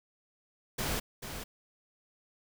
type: noise with echo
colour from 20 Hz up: pink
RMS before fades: -33 dBFS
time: 0.78-1 s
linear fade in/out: 10 ms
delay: 440 ms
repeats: 1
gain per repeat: -8 dB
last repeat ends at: 1.44 s
effects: none